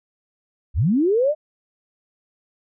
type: linear sweep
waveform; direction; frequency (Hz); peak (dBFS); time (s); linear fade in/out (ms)
sine; up; 47.63 to 630; -15; 0.74-1.35; 50
effects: none